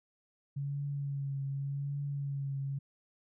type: tone with vibrato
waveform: sine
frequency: 139.9 Hz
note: C#3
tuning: 16 cents sharp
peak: -33 dBFS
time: 0.56-2.79 s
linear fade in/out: 10 ms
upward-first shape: triangle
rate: 0.86 Hz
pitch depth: 35 cents each way
effects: none